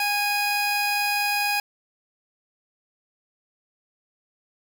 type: tone pair together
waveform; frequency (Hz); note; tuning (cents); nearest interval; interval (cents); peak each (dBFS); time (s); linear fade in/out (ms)
30% pulse; 821.5 / 2489; G#5 / D#7; -19 / 0; octave + perfect fifth; 1919; -22; 0-1.6; 2
effects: none

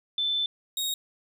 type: tone pair in turn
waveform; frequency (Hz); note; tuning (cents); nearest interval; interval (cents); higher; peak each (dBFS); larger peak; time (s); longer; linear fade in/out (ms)
sine / sawtooth; 3527 / 3757; A7 / A#7; +3 / +13; minor second; 110; second; -24; neither; 0.18-0.46 / 0.77-0.94; first; 2
effects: none

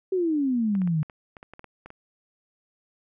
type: exponential sweep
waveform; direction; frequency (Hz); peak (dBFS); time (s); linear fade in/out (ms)
sine; down; 386.3 to 148.6; -21; 0.12-1.03; 5
type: clicks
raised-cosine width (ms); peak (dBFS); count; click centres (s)
0.5; -28; 12; 0.752 / 0.818 / 0.875 / 1.03 / 1.098 / 1.368 / 1.429 / 1.536 / 1.594 / 1.643 / 1.86 / 1.904
effects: none

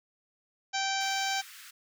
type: harmonic tone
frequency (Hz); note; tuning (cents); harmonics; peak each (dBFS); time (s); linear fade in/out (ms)
779; G5; -11; 1 / 2 / 3 / 4 / 5 / 6 / 7 / 8 / 9; -32 / -35 / -37 / -38 / -39 / -40 / -40 / -41 / -42; 0.73-1.42; 20
type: high-pass noise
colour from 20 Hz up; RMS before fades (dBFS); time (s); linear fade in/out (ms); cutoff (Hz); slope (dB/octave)
pink; -49; 1-1.71; 10; 1300; 48
effects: none

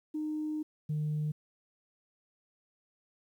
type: tone pair in turn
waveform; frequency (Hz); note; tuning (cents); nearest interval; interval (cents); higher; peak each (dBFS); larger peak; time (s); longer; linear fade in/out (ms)
sine; 306.6 / 151.58; D#4 / D#3; -25 / -45; octave; 1220; first; -31 / -28; second; 0.14-0.63 / 0.89-1.32; first; 10
effects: tanh soft clip ceiling -27 dBFS + 11-bit

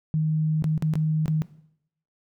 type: tone with dropouts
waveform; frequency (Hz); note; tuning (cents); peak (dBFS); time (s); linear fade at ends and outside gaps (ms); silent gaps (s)
sine; 156; D#3; +5; -20; 0.14-1.42; 0; 0.624-0.642 / 0.778-0.824 / 0.937-0.955 / 1.258-1.28
effects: noise-tail reverb RT60 0.7 s tail -17 dB re dry

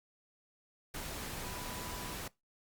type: tone in noise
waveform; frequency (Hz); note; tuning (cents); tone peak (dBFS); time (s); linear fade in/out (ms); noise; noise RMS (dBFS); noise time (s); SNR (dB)
sine; 987.8; B5; 0; -50; 1.44-2.14; 5; pink; -42; 0.94-2.28; -11
effects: noise-tail reverb RT60 0.2 s tail -22 dB re dry + Opus 48 kbps

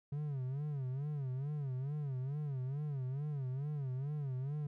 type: tone with vibrato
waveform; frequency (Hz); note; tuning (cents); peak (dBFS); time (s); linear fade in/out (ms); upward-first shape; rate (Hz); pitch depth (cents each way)
triangle; 138.59; C#3; 0; -34; 0.12-4.67; 5; sine; 2.3; 150
effects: none

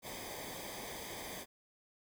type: noise with comb filter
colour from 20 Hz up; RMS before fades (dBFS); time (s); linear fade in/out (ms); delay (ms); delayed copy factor
pink; -45; 0.02-1.46; 50; 0.72; -0.75
effects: none

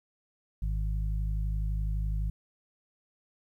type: harmonic tone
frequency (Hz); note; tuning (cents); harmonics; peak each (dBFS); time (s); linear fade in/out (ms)
51.91; G#1; 0; 1 / 2 / 3; -28 / -37 / -39; 0.62-2.3; 5
effects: 11-bit

